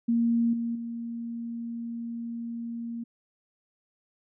sine tone with level steps, 233.1 Hz, A#3, in tune, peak -21 / -27 / -32 dBFS, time 0.08-3.04 s, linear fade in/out 10 ms, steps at 0.53 / 0.75 s, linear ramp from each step 5 ms, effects none

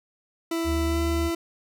40% pulse tone with pitch glide, 331.4 to 334.9 Hz, E4 to E4, +9 to +27 cents, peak -24 dBFS, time 0.51-1.35 s, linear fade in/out 5 ms, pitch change +18 cents, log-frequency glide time 0.87-0.99 s
triangle tone, 75.8 Hz, D#2, 45 cents flat, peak -23 dBFS, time 0.64-1.31 s, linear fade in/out 50 ms
effects none

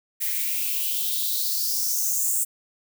violet noise with high-pass filter sweep, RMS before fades -25 dBFS, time 0.2-2.45 s, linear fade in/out 20 ms, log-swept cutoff 1900 to 8100 Hz, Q 4.7, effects none

